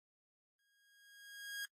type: tone with exponential growth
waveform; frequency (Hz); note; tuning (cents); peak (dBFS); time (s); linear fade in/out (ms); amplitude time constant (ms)
sawtooth; 1635; G#6; -28; -36; 0.59-1.65; 1; 230
effects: noise-tail reverb RT60 0.1 s tail -25 dB re dry + AAC 48 kbps